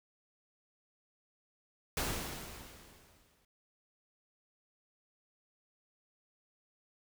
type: noise with exponential decay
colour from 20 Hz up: pink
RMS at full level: -33 dBFS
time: 1.97-3.45 s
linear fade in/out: 2 ms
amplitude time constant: 320 ms
effects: none